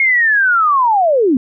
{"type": "linear sweep", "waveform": "sine", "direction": "down", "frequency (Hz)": [2172, 234.9], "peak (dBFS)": -9, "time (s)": [0, 1.37], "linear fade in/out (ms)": 2, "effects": []}